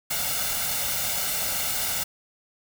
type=noise with comb filter; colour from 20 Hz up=white; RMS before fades=-27 dBFS; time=0.1-2.04 s; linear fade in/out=10 ms; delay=1.4 ms; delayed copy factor=+0.65; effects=none